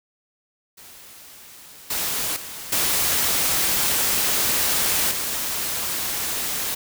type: noise with level steps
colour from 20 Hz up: white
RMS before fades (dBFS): -44 / -25 / -35 / -21 / -26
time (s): 0.77-6.75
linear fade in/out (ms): 10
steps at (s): 1.9 / 2.36 / 2.72 / 5.11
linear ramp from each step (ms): 5
effects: none